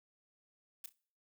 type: noise with echo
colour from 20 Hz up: blue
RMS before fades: -44 dBFS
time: 0.84-0.86 s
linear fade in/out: 2 ms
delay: 32 ms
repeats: 2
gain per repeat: -13 dB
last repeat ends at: 0.924 s
effects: noise-tail reverb RT60 0.5 s tail -23 dB re dry